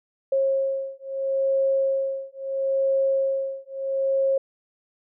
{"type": "beating tone pair", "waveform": "sine", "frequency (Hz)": [540, 540.75], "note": ["C#5", "C#5"], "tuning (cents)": [-45, -43], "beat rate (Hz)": 0.75, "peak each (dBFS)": -24, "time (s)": [0.32, 4.38], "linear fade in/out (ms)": 5, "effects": []}